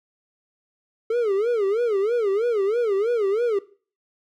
triangle tone with vibrato, 433.2 Hz, A4, 27 cents flat, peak -17 dBFS, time 1.1-3.59 s, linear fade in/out 5 ms, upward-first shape sine, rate 3.1 Hz, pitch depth 200 cents each way, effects noise-tail reverb RT60 0.4 s tail -18 dB re dry

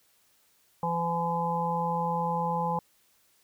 harmonic tone, 169.3 Hz, E3, 46 cents sharp, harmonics 1 / 3 / 5 / 6, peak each -32 / -34 / -29 / -33 dBFS, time 0.83-2.79 s, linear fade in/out 2 ms, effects white hiss -66 dBFS RMS until 3.43 s

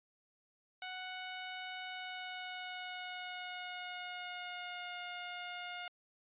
10% pulse tone with pitch glide, 740 to 712.7 Hz, F#5 to F5, 0 to +35 cents, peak -33 dBFS, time 0.82-5.88 s, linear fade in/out 2 ms, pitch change -65 cents, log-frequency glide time 1.84-5 s, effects resampled to 8000 Hz

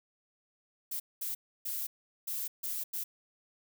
violet noise bursts at uneven times, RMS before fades -36 dBFS, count 6, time 0.91-1 / 1.21-1.35 / 1.65-1.87 / 2.27-2.48 / 2.63-2.84 / 2.93-3.04 s, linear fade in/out 10 ms, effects none

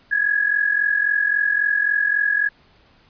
sine tone pair together, 1659 / 1702.7 Hz, G#6 / G#6, -2 / +43 cents, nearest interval unison, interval 45 cents, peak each -18 / -21 dBFS, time 0.11-2.49 s, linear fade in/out 10 ms, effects pink hiss -55 dBFS RMS until 3.09 s + resampled to 11025 Hz

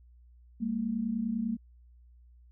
sine tone pair together, 199.98 / 230 Hz, G3 / A#3, +35 / -23 cents, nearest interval major second, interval 242 cents, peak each -34 / -30 dBFS, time 0.6-1.57 s, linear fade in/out 20 ms, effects added 60 Hz sine -54 dBFS peak until 2.51 s

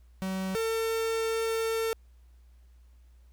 45% pulse tone pair in turn, 189.4 / 450.5 Hz, F#3 / A4, +41 / +41 cents, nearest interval octave + minor third, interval 1500 cents, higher second, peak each -30 / -27 dBFS, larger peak second, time 0.22-0.55 / 0.55-1.93 s, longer second, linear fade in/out 0 ms, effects added 60 Hz sine -53 dBFS peak until 3.32 s + pink hiss -72 dBFS RMS until 3.32 s

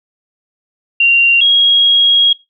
sine tone pair in turn, 2766 / 3289 Hz, F7 / G#7, -17 / -18 cents, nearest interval minor third, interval 299 cents, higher second, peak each -6 dBFS, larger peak neither, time 1-1.41 / 1.41-2.33 s, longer second, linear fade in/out 5 ms, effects noise-tail reverb RT60 0.2 s tail -18 dB re dry

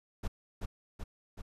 brown noise with echo, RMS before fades -34 dBFS, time 0.23-0.28 s, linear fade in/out 10 ms, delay 380 ms, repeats 3, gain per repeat -3 dB, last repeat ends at 1.42 s, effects resampled to 32000 Hz

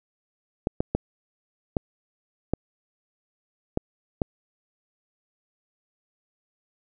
clicks, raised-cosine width 2 ms, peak -9 dBFS, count 7, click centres 0.671 / 0.805 / 0.95 / 1.768 / 2.536 / 3.774 / 4.218 s, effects none

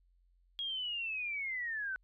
sine linear sweep, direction down, 3300 to 1492 Hz, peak -35 dBFS, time 0.59-1.96 s, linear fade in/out 0 ms, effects added 44 Hz sine -66 dBFS peak until 2.03 s

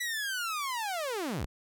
sawtooth linear sweep, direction down, 1975.5 to 30.21 Hz, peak -28 dBFS, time 0-1.46 s, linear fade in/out 10 ms, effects none

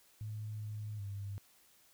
sine tone with pitch steps, 107.3 / 106.2 / 100.1 Hz, A2 / G#2 / G2, -43 / +39 / +37 cents, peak -39 dBFS, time 0.21-1.38 s, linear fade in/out 0 ms, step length 390 ms, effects white hiss -66 dBFS RMS until 1.93 s

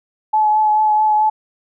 sine tone with vibrato, 856 Hz, A5, 48 cents flat, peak -11 dBFS, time 0.33-1.3 s, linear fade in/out 10 ms, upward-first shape triangle, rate 4.6 Hz, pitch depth 20 cents each way, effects none

